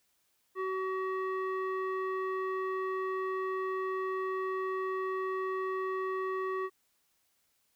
square tone with low-pass filter, 377.9 Hz, F#4, 37 cents sharp, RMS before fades -34 dBFS, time 0.55-6.7 s, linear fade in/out 50 ms, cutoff 1500 Hz, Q 6.8, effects white hiss -74 dBFS RMS until 7.75 s

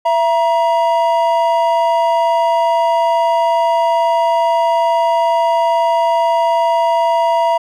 triangle tone pair together, 670.3 / 948 Hz, E5 / A#5, +29 / +29 cents, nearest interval tritone, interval 600 cents, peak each -12 dBFS, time 0.05-7.58 s, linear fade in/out 10 ms, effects none

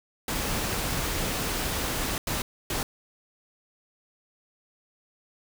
pink noise bursts at uneven times, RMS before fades -29 dBFS, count 3, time 0.28-2.18 / 2.27-2.42 / 2.7-2.83 s, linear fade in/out 2 ms, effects none

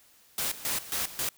white noise with tremolo, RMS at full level -30 dBFS, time 0.38-1.29 s, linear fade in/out 2 ms, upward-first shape square, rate 3.7 Hz, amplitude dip 80%, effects white hiss -60 dBFS RMS until 1.37 s

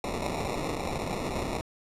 violet noise with sample-and-hold, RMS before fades -32 dBFS, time 0.04-1.61 s, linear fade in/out 0 ms, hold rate 1575 Hz, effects low-pass 10000 Hz 12 dB/octave

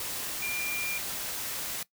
sine tone in noise, 2392 Hz, D7, 31 cents sharp, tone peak -32 dBFS, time 0.42-0.98 s, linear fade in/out 2 ms, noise white, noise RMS -35 dBFS, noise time 0-1.83 s, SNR 0 dB, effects noise-tail reverb RT60 0.1 s tail -19 dB re dry

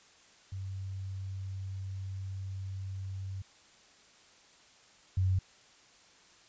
sine tone pair in turn, 96 / 93.64 Hz, G2 / F#2, -36 / +21 cents, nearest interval unison, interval 43 cents, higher first, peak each -36 / -25 dBFS, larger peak second, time 0.52-3.42 / 5.17-5.39 s, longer first, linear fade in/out 5 ms, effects white hiss -60 dBFS RMS until 6.48 s + resampled to 16000 Hz

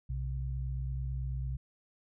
sine tone pair together, 61.73 / 130.81 Hz, B1 / C3, 0 / 0 cents, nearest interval octave + minor second, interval 1300 cents, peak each -34 / -37 dBFS, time 0.09-1.57 s, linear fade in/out 10 ms, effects none

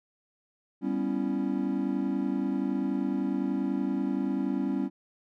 triangle chord, C# half-diminished seventh, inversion second, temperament equal with one note detuned, 196 / 246.9 / 277.2 / 330.8 Hz, G3 / B3 / C#4 / E4, 0 / 0 / 0 / +6 cents, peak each -30 / -31 / -28 / -33 dBFS, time 0.81-4.9 s, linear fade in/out 50 ms, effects none

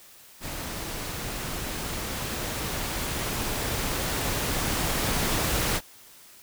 pink noise with level ramp, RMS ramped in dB -35 to -25 dBFS, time 0.4-5.81 s, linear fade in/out 50 ms, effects white hiss -51 dBFS RMS until 6.42 s

